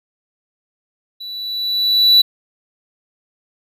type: tone with level ramp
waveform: triangle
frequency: 3951 Hz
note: B7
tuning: in tune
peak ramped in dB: -27 to -4 dBFS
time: 1.2-2.22 s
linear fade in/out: 10 ms
effects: none